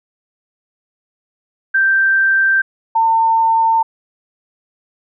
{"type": "tone pair in turn", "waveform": "sine", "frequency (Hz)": [1568, 902.8], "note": ["G6", "A5"], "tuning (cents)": [0, 44], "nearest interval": "minor seventh", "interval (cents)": 956, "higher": "first", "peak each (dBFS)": -10, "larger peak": "neither", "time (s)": [[1.74, 2.62], [2.95, 3.83]], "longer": "neither", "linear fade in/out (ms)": 10, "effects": []}